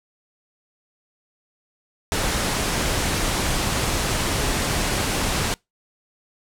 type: low-pass noise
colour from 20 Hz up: pink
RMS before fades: -23 dBFS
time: 2.12-5.54 s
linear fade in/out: 0 ms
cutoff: 11000 Hz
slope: 24 dB/octave
effects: noise-tail reverb RT60 0.2 s tail -26 dB re dry